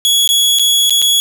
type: tone with dropouts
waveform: sawtooth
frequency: 3359 Hz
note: G#7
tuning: 19 cents sharp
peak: -6 dBFS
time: 0.05-1.2 s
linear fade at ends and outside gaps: 0 ms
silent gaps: 0.276-0.29 / 0.587-0.595 / 0.896-0.906 / 1.018-1.024 s
effects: none